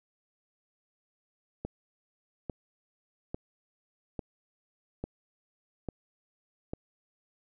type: click train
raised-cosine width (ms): 2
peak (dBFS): -21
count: 7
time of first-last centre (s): 1.65-6.735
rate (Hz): 1.18
effects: none